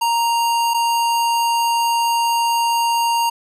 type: tone pair in turn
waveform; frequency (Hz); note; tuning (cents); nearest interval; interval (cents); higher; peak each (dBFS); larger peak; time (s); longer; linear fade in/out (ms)
square; 932.3 / 932.3; A#5 / A#5; 0 / 0; unison; 0; neither; -16; neither; 0.01-0.74 / 0.74-3.3; second; 10
effects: resampled to 32000 Hz + 9-bit